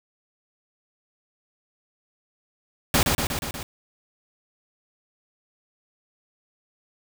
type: noise with echo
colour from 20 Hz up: pink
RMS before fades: -19 dBFS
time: 2.94-3.03 s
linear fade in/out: 2 ms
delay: 120 ms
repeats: 5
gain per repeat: -3 dB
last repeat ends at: 3.63 s
effects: none